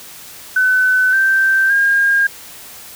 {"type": "tone with pitch steps", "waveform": "sine", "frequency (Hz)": [1511, 1562.5, 1615.7], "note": ["F#6", "G6", "G#6"], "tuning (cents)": [36, -6, -48], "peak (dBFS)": -10, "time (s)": [0.56, 2.27], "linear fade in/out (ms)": 5, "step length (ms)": 570, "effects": ["white hiss -36 dBFS RMS until 2.95 s"]}